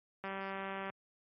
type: click train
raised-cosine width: 0.5 ms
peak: -26 dBFS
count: 129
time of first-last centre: 0.24-0.9 s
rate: 194 Hz
effects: high-pass 100 Hz 12 dB/octave + MP3 32 kbps